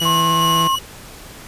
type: tone with tremolo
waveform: 40% pulse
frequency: 2928 Hz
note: F#7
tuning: 19 cents flat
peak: -18 dBFS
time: 0-0.79 s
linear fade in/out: 5 ms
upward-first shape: square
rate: 2.4 Hz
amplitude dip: 30%
type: tone with vibrato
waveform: sawtooth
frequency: 165.5 Hz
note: E3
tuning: 7 cents sharp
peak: -16 dBFS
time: 0.01-0.68 s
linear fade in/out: 10 ms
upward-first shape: square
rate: 17 Hz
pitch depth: 10 cents each way
type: tone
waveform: sine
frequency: 1071 Hz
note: C6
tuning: 40 cents sharp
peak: -15 dBFS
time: 0.05-0.76 s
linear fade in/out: 10 ms
effects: pink hiss -38 dBFS RMS until 1.47 s + resampled to 32000 Hz